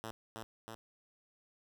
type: tone with echo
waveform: 5% pulse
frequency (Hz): 112.1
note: A2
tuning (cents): +33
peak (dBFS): -30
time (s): 0.04-0.11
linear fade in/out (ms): 0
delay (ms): 320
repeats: 2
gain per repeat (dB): -2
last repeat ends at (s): 0.75
effects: none